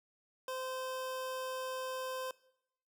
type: tone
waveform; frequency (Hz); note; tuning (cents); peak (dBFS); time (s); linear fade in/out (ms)
25% pulse; 517; C5; -21; -34; 0.48-2.31; 2
effects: noise-tail reverb RT60 0.8 s tail -21 dB re dry